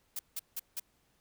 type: noise bursts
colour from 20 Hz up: blue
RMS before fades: -37 dBFS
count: 4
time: 0.16-0.798 s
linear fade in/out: 5 ms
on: 32 ms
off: 170 ms
effects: pink hiss -72 dBFS RMS until 1.2 s